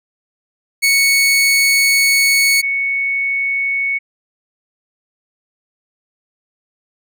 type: tone pair in turn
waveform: sawtooth / sine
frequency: 2217 / 2217 Hz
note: C#7 / C#7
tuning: 0 / 0 cents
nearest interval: unison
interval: 0 cents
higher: neither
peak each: -7 / -15 dBFS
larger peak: first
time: 0.82-2.62 / 2.62-3.99 s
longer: first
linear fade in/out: 20 ms
effects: none